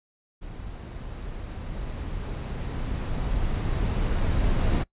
brown noise with level ramp, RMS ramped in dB -38 to -22 dBFS, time 0.41-4.84 s, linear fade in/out 20 ms, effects noise-tail reverb RT60 0.1 s tail -22 dB re dry + resampled to 8000 Hz

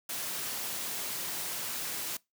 white high-pass noise, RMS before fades -36 dBFS, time 0.09-2.17 s, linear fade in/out 5 ms, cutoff 100 Hz, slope 24 dB/octave, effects noise-tail reverb RT60 0.2 s tail -23 dB re dry

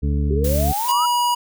harmonic tone, 72.3 Hz, D2, 27 cents flat, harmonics 1 / 2 / 3 / 4 / 6, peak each -18 / -24 / -28 / -30 / -34 dBFS, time 0.02-0.73 s, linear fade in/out 20 ms
sine exponential sweep, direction up, 377.9 to 1355 Hz, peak -21 dBFS, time 0.3-1.06 s, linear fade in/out 10 ms
blue noise, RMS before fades -28 dBFS, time 0.44-0.92 s, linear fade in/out 5 ms
square tone, 967 Hz, B5, 37 cents flat, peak -17 dBFS, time 0.88-1.35 s, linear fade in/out 10 ms
effects none

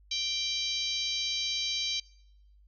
harmonic tone, 784 Hz, G5, in tune, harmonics 3 / 4 / 5 / 6 / 7 / 8, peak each -40 / -35 / -33 / -37 / -40 / -41 dBFS, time 0.11-2 s, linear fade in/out 5 ms, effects noise-tail reverb RT60 1.0 s tail -25 dB re dry + added 50 Hz sine -56 dBFS peak until 2.67 s

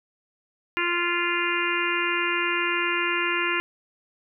harmonic tone, 347.7 Hz, F4, 8 cents flat, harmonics 1 / 3 / 4 / 5 / 6 / 7 / 8, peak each -30 / -30 / -30 / -30 / -30 / -30 / -30 dBFS, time 0.77-3.6 s, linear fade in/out 0 ms, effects none

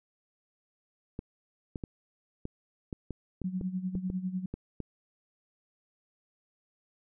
clicks, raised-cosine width 3 ms, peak -23 dBFS, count 12, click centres 1.191 / 1.758 / 1.838 / 2.454 / 2.928 / 3.107 / 3.417 / 3.612 / 3.953 / 4.101 / 4.54 / 4.803 s
sine tone with tremolo, 185 Hz, F#3, in tune, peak -28 dBFS, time 3.44-4.46 s, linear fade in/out 5 ms, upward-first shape sine, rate 10 Hz, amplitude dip 75%
effects none

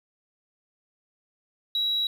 triangle tone, 3881 Hz, B7, 31 cents flat, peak -20 dBFS, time 1.75-2.07 s, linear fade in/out 2 ms, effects tanh soft clip ceiling -20 dBFS + 9-bit

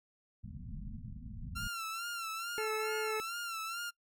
pink low-pass noise, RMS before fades -44 dBFS, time 0.43-1.68 s, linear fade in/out 10 ms, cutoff 240 Hz, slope 96 dB/octave
sawtooth tone with vibrato, 1361 Hz, F6, 45 cents flat, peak -34 dBFS, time 1.55-3.91 s, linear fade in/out 20 ms, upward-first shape sine, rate 2.3 Hz, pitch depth 70 cents each way
harmonic tone, 433.8 Hz, A4, 25 cents flat, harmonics 1 / 2 / 3 / 4 / 5 / 6, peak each -35 / -43 / -51 / -46 / -44 / -50 dBFS, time 2.58-3.2 s, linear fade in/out 0 ms
effects noise-tail reverb RT60 0.1 s tail -24 dB re dry

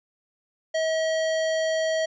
square tone, 640 Hz, D#5, 49 cents sharp, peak -23 dBFS, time 0.74-2.06 s, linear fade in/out 10 ms, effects resampled to 16000 Hz

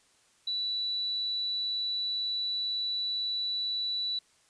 sine tone, 3951 Hz, B7, in tune, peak -29 dBFS, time 0.47-4.19 s, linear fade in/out 5 ms, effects white hiss -65 dBFS RMS until 4.49 s + resampled to 22050 Hz

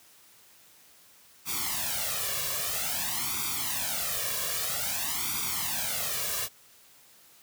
white noise with flanger, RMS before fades -31 dBFS, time 1.45-6.49 s, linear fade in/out 50 ms, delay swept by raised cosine 0.85 to 1.78 ms, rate 0.51 Hz, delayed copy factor +1, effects white hiss -57 dBFS RMS until 7.42 s + high-pass 60 Hz 12 dB/octave

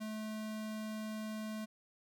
square tone, 216.3 Hz, A3, 29 cents flat, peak -40 dBFS, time 0-1.66 s, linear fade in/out 20 ms, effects none

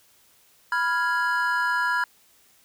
triangle chord, F diminished, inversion second, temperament equal, 987.8 / 1396.9 / 1661.2 Hz, Cb6 / F6 / Ab6, 0 / 0 / 0 cents, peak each -24 dBFS, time 0.72-2.04 s, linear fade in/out 2 ms, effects white hiss -59 dBFS RMS until 2.64 s

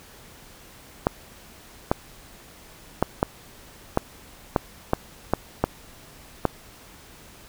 clicks, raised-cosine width 1 ms, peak -4 dBFS, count 10, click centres 1.069 / 1.915 / 3.026 / 3.229 / 3.974 / 4.562 / 4.934 / 5.336 / 5.64 / 6.453 s, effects pink hiss -48 dBFS RMS until 7.48 s

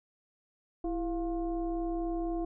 sine tone with frequency modulation, 334 Hz, E4, 23 cents sharp, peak -30 dBFS, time 0.84-2.45 s, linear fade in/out 5 ms, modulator 366 Hz, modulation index 0.79, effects none

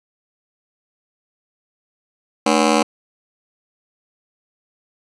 15% pulse ring-modulated tone, 261.6 Hz, C4, in tune, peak -4 dBFS, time 2.46-2.83 s, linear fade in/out 5 ms, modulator 39.6 Hz, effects resampled to 22050 Hz

